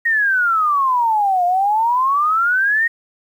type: exponential two-way sweep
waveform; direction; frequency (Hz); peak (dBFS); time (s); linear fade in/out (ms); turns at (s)
sine; down then up; 1884 to 698.5 to 1884; -13; 0.05-2.88; 10; 1.45
effects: 8-bit